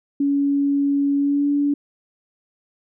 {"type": "tone with pitch glide", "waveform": "sine", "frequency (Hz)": [281.8, 286.9], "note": ["C#4", "D4"], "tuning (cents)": [29, -40], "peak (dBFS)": -16, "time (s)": [0.2, 1.74], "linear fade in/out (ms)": 5, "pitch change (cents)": 31, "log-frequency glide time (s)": [1.17, 1.48], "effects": []}